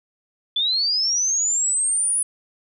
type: linear sweep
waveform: sine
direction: up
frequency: 3439 to 9956 Hz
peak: -18 dBFS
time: 0.56-2.23 s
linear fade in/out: 5 ms
effects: none